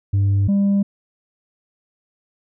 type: tone pair in turn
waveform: sine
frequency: 99.2 / 199.43 Hz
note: G2 / G3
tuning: +21 / +30 cents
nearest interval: octave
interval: 1209 cents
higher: second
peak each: -11 dBFS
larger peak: neither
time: 0.13-0.48 / 0.48-0.83 s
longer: neither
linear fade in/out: 10 ms
effects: tanh soft clip ceiling -13 dBFS

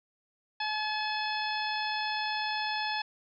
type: harmonic tone with a mistuned harmonic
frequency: 856 Hz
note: A5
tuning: 48 cents flat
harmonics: 1 / 2 / 3 / 4 / 5 / 6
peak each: -33 / -36 / -38 / -39 / -40 / -41 dBFS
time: 0.6-3.02 s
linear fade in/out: 5 ms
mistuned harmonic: 6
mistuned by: +18 cents
effects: none

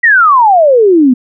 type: exponential sweep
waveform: sine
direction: down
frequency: 1959 to 240 Hz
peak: -3 dBFS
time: 0.03-1.14 s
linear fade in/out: 10 ms
effects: none

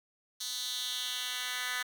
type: tone with high-pass filter sweep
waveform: 10% pulse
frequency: 249.6 Hz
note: B3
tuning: 19 cents sharp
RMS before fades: -36 dBFS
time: 0.4-1.83 s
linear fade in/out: 10 ms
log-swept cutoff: 4600 to 1900 Hz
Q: 2.4
effects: none

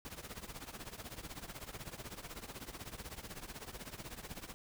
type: noise with tremolo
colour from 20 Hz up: pink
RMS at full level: -44 dBFS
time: 0.05-4.54 s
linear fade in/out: 0 ms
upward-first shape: triangle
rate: 16 Hz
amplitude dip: 90%
effects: none

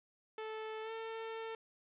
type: tone with pitch glide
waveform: sawtooth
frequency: 437.4 to 448.9 Hz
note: A4 to A4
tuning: -10 to +35 cents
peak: -37 dBFS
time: 0.38-1.55 s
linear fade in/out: 2 ms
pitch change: +45 cents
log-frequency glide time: 0.82-0.91 s
effects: resampled to 8000 Hz + 11-bit

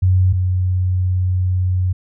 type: tone pair in turn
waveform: sine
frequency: 92.5 / 91.75 Hz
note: F#2 / F#2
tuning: 0 / -14 cents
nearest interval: unison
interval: 14 cents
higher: first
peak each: -10 / -14 dBFS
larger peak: first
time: 0.02-0.33 / 0.33-1.93 s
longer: second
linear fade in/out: 10 ms
effects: none

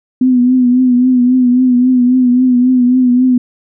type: tone with vibrato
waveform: sine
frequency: 250.8 Hz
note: B3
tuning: 27 cents sharp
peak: -6 dBFS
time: 0.21-3.38 s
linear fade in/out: 5 ms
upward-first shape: triangle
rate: 3.7 Hz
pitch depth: 57 cents each way
effects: none

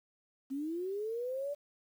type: linear sweep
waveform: sine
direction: up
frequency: 261.6 to 587 Hz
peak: -34 dBFS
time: 0.5-1.55 s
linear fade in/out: 20 ms
effects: 10-bit

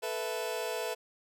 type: chord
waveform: sawtooth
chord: A suspended second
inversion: none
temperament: just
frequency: 440 / 495 / 660 Hz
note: A4 / B4 / E5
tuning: 0 / +4 / +2 cents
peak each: -33 dBFS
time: 0.02-0.95 s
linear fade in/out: 20 ms
effects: none

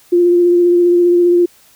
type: tone with vibrato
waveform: sine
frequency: 350 Hz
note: F4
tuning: 4 cents sharp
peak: -7 dBFS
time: 0.12-1.46 s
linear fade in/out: 10 ms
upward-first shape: triangle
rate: 15 Hz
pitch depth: 22 cents each way
effects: white hiss -48 dBFS RMS until 1.75 s

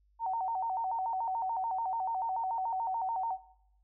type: tone with vibrato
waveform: sine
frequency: 830.6 Hz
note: G#5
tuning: in tune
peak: -30 dBFS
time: 0.19-3.38 s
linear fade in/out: 50 ms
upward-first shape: square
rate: 6.9 Hz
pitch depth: 170 cents each way
effects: noise-tail reverb RT60 0.7 s tail -18 dB re dry + added 50 Hz sine -65 dBFS peak until 3.83 s

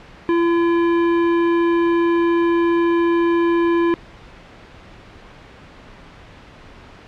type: tone with hard clipping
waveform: sine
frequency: 339.3 Hz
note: F4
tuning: 50 cents flat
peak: -16 dBFS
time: 0.29-3.94 s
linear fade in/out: 0 ms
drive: 14 dB
effects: pink hiss -42 dBFS RMS until 7.07 s + low-pass 3000 Hz 12 dB/octave

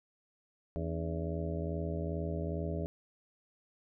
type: harmonic tone with a mistuned harmonic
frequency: 82.41 Hz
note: E2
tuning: in tune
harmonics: 1 / 2 / 3 / 4 / 5 / 6 / 7 / 8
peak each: -37 / -38 / -47 / -43 / -42 / -49 / -43 / -46 dBFS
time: 0.76-2.86 s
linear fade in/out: 0 ms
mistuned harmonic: 4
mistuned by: -140 cents
effects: none

